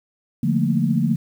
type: chord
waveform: sine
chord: Bb major seventh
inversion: first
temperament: just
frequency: 145.68 / 174.81 / 218.5 / 233.1 Hz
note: D3 / F3 / A3 / Bb3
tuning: -14 / +2 / -12 / 0 cents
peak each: -22 dBFS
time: 0.43-1.16 s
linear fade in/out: 5 ms
effects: 8-bit